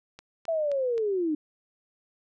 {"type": "click train", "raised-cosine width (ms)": 0.2, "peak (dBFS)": -27, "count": 4, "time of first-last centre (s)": [0.19, 0.979], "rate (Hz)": 3.8}
{"type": "linear sweep", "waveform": "sine", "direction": "down", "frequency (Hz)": [670, 293], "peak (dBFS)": -24, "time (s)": [0.48, 1.35], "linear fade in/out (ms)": 5}
{"effects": []}